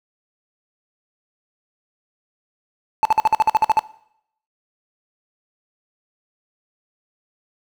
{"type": "tone bursts", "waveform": "triangle", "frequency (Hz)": 873, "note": "A5", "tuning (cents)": -14, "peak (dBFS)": -9, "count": 11, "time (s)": [3.03, 3.792], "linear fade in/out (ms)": 0, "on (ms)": 22, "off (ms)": 52, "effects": ["noise-tail reverb RT60 0.7 s tail -19 dB re dry"]}